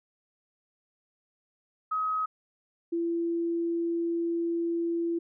sine tone pair in turn, 1269 / 337.5 Hz, D#6 / E4, +34 / +41 cents, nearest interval octave + major seventh, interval 2293 cents, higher first, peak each -26 dBFS, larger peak neither, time 1.91-2.26 / 2.92-5.19 s, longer second, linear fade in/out 10 ms, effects none

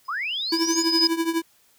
sine tone with exponential growth, 5020 Hz, D#8, 15 cents sharp, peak -15 dBFS, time 0.05-1.07 s, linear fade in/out 1 ms, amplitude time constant 220 ms
sine linear sweep, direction up, 996 to 7040 Hz, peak -25 dBFS, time 0.08-0.83 s, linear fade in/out 10 ms
square tone with tremolo, 330.2 Hz, E4, 3 cents sharp, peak -19 dBFS, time 0.52-1.42 s, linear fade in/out 5 ms, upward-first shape triangle, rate 12 Hz, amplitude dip 85%
effects white hiss -60 dBFS RMS until 1.78 s

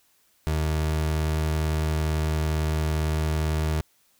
30% pulse tone, 77.78 Hz, D#2, in tune, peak -20 dBFS, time 0.47-3.81 s, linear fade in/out 0 ms, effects white hiss -64 dBFS RMS until 4.19 s

